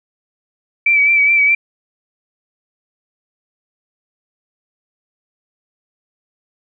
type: tone with vibrato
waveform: sine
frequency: 2310 Hz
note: D7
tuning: 29 cents flat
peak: -9 dBFS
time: 0.86-1.55 s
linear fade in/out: 5 ms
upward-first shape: sine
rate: 4.8 Hz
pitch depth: 37 cents each way
effects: none